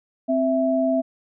sine tone pair together, 261.6 / 659.2 Hz, C4 / E5, 0 / 0 cents, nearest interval octave + major third, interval 1600 cents, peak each -21 / -20 dBFS, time 0.28-1.02 s, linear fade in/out 20 ms, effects none

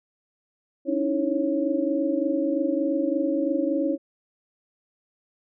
sine tone cluster, 277.6 / 303.1 / 326.4 / 550 Hz, C#4 / D#4 / E4 / C#5, +3 / -45 / -17 / -14 cents, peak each -27 dBFS, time 0.85-3.98 s, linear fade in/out 50 ms, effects none

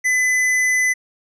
sine tone with hard clipping, 2010 Hz, B6, 30 cents sharp, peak -16 dBFS, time 0.04-0.94 s, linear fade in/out 20 ms, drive 16 dB, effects low-pass 11000 Hz 12 dB/octave

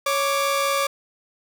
sawtooth tone pair together, 554.9 / 1174.7 Hz, C#5 / D6, +2 / 0 cents, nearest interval octave + minor second, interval 1298 cents, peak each -19 dBFS, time 0.06-0.87 s, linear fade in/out 5 ms, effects none

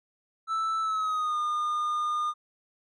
triangle tone with pitch glide, 1318.5 to 1216.1 Hz, E6 to D#6, 0 to -40 cents, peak -24 dBFS, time 0.47-2.34 s, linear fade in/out 50 ms, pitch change -140 cents, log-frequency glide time 0.81-1.38 s, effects resampled to 24000 Hz

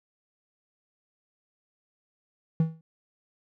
triangle tone with exponential decay, 161.4 Hz, E3, 36 cents flat, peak -15 dBFS, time 2.6-2.81 s, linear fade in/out 2 ms, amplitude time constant 44 ms, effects none

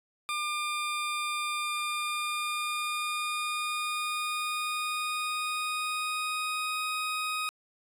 20% pulse tone with pitch glide, 1200 to 1253.1 Hz, D6 to D#6, +37 to +12 cents, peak -25 dBFS, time 0.29-7.49 s, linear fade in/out 0 ms, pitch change +75 cents, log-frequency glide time 1.59-6.87 s, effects resampled to 32000 Hz

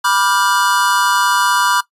square chord, G dominant seventh, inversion first, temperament just, 980 / 1176 / 1411.2 / 1568 Hz, B5 / D6 / F6 / G6, -14 / +2 / +18 / 0 cents, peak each -17 / -18 / -19 / -22 dBFS, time 0.04-1.81 s, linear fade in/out 10 ms, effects noise-tail reverb RT60 0.1 s tail -18 dB re dry + resampled to 32000 Hz

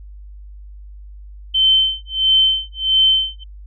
sine tone with tremolo, 3086 Hz, G7, 28 cents flat, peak -9 dBFS, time 1.54-3.44 s, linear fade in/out 10 ms, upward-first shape sine, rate 1.5 Hz, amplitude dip 100%, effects added 50 Hz sine -34 dBFS peak until 3.66 s

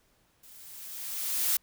blue noise with level ramp, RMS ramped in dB -53 to -25 dBFS, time 0.43-1.57 s, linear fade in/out 5 ms, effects pink hiss -68 dBFS RMS until 1.62 s

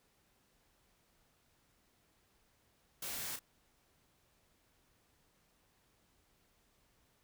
white noise with echo, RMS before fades -42 dBFS, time 3.02-3.36 s, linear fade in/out 5 ms, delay 33 ms, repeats 1, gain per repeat -8 dB, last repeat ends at 3.393 s, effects pink hiss -73 dBFS RMS until 7.23 s

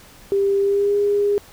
sine tone with pitch glide, 396.5 to 407.9 Hz, G4 to G#4, +20 to -31 cents, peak -15 dBFS, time 0.32-1.38 s, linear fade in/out 0 ms, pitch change +49 cents, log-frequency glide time 0.6-0.96 s, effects pink hiss -46 dBFS RMS until 1.52 s

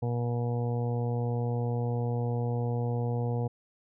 harmonic tone, 119.8 Hz, A#2, 48 cents sharp, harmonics 1 / 2 / 3 / 4 / 5 / 6 / 7 / 8, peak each -28 / -37 / -45 / -35 / -48 / -42 / -44 / -52 dBFS, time 0.02-3.48 s, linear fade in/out 10 ms, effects none

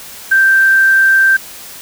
sine tone with quantisation, 1568 Hz, G6, in tune, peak -6 dBFS, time 0.31-1.37 s, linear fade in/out 10 ms, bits 5, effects white hiss -32 dBFS RMS until 1.81 s

